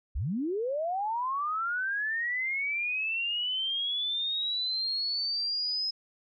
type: linear sweep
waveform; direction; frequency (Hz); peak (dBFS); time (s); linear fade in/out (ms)
sine; up; 44.55 to 5130; -28; 0.15-5.91; 10
effects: none